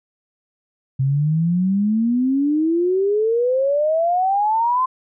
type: exponential sweep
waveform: sine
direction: up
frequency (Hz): 130.81 to 1048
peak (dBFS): -15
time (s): 0.99-4.86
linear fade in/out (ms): 10
effects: none